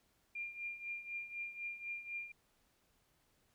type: tone with tremolo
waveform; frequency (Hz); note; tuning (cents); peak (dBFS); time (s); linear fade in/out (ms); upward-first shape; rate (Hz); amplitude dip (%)
sine; 2397; D7; +35; -38; 0.35-2.32; 5; triangle; 4; 80
effects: pink hiss -75 dBFS RMS until 3.54 s